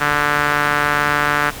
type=tone with band-pass filter; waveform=sawtooth; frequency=146.83 Hz; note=D3; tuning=in tune; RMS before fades=-17 dBFS; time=0-1.51 s; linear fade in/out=20 ms; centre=1500 Hz; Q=2.4; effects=pink hiss -32 dBFS RMS until 1.6 s